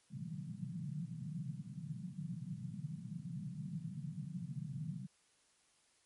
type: band-pass noise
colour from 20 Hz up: white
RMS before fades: -44 dBFS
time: 0.1-5.07 s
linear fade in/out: 20 ms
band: 130 to 180 Hz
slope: 48 dB/octave
effects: white hiss -72 dBFS RMS until 6.05 s + MP3 48 kbps